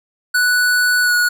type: tone with pitch glide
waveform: square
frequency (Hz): 1480 to 1457.9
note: F#6 to F#6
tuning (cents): 0 to -26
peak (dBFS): -13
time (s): 0.34-1.29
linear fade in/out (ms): 10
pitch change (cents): -26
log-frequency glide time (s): 1.02-1.14
effects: none